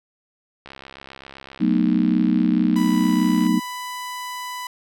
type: click train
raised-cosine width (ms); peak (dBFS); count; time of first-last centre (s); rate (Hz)
0.3; -22; 191; 0.66-3.466; 67.7
type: chord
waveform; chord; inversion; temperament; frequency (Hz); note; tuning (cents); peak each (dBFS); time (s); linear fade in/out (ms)
sine; B dominant seventh; second; just; 185.21 / 222.2 / 246.9 / 308.7; F#3 / A3 / B3 / D#4; +2 / +17 / 0 / -14; -21; 1.6-3.6; 20
type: tone with pitch glide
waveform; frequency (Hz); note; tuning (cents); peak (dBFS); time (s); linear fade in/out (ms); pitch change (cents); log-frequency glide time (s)
sawtooth; 987.8 to 994.7; B5 to B5; 0 to +12; -25; 2.76-4.67; 2; +12; 3.19-3.78
effects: none